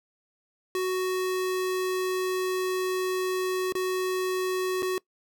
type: tone with dropouts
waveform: square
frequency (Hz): 370.9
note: F#4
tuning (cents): +4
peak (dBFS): -26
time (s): 0.75-4.98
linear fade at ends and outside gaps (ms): 1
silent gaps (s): 3.723-3.752 / 4.823-4.828
effects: noise-tail reverb RT60 0.1 s tail -22 dB re dry